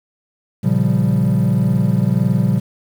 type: chord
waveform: triangle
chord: G half-diminished seventh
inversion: first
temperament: equal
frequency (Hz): 116.54 / 138.59 / 174.61 / 196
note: Bb2 / Db3 / F3 / G3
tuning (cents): 0 / 0 / 0 / 0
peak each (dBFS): -16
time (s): 0.63-2.6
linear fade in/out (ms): 20
effects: tanh soft clip ceiling -3 dBFS + 7-bit